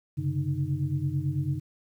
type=tone cluster; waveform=sine; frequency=94.3 / 135.4 / 144.4 / 308.6 Hz; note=F#2 / C#3 / D3 / D#4; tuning=+33 / -40 / -29 / -14 cents; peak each=-35 / -29 / -29 / -37 dBFS; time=0.17-1.6 s; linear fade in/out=20 ms; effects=10-bit